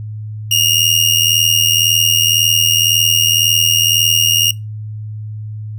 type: tone with amplitude modulation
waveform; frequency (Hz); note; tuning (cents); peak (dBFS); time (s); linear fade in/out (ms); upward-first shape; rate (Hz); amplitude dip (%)
sawtooth; 2843; F7; +30; -4; 0.51-4.51; 5; sine; 81.9; 75
effects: noise-tail reverb RT60 0.2 s tail -20 dB re dry + added 107 Hz sine -23 dBFS peak until 5.78 s